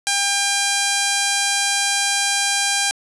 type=tone; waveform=5% pulse; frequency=800 Hz; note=G5; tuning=35 cents sharp; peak=-5 dBFS; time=0.07-2.91 s; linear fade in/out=0 ms; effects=resampled to 24000 Hz + 7-bit